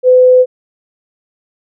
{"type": "tone", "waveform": "sine", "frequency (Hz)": 506, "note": "B4", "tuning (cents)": 42, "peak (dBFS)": -3, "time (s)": [0.03, 0.46], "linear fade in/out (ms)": 50, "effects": []}